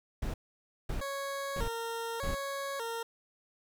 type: noise bursts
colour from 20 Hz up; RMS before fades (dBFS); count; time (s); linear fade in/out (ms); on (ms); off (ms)
brown; -34; 4; 0.22-2.35; 5; 120; 550
type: tone with vibrato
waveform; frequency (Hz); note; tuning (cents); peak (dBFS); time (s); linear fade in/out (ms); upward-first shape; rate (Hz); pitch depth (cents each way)
20% pulse; 505; B4; +39; -30; 1.01-3.03; 5; square; 0.84; 160
effects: none